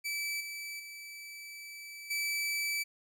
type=tone with level steps; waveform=sawtooth; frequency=2310 Hz; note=D7; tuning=29 cents flat; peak=-30 / -36 / -41 / -28 dBFS; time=0.04-2.84 s; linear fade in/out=20 ms; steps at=0.4 / 0.79 / 2.1 s; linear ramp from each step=10 ms; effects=none